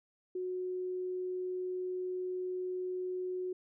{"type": "tone", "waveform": "sine", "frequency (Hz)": 366.5, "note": "F#4", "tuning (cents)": -16, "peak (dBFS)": -34, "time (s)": [0.35, 3.53], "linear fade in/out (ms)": 5, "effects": []}